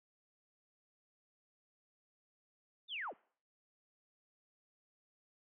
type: linear sweep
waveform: sine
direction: down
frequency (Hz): 3729 to 133.8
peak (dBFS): -39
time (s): 2.88-3.14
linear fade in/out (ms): 50
effects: noise-tail reverb RT60 0.5 s tail -23 dB re dry